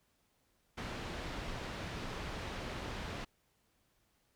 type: low-pass noise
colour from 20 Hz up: pink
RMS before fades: -42 dBFS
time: 0.77-3.25 s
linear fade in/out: 10 ms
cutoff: 3800 Hz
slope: 12 dB/octave
effects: pink hiss -75 dBFS RMS until 4.35 s